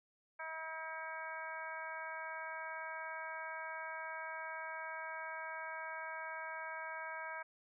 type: harmonic tone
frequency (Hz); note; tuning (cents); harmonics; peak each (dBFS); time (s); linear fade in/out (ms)
320.2; D#4; +50; 2 / 3 / 4 / 5 / 6 / 7; -50 / -47 / -50 / -46 / -57 / -50; 0.39-7.43; 10
effects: none